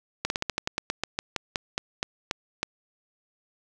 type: slowing click train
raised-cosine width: 0.2 ms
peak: -9 dBFS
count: 17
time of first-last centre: 0.25-2.63 s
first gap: 51 ms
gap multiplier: 1.13
effects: none